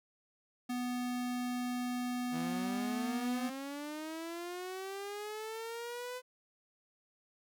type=tone; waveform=square; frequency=246.9 Hz; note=B3; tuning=in tune; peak=-35 dBFS; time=0.69-3.5 s; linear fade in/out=10 ms
type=linear sweep; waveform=sawtooth; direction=up; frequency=158.5 to 506 Hz; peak=-36 dBFS; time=2.31-6.22 s; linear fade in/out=50 ms
effects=none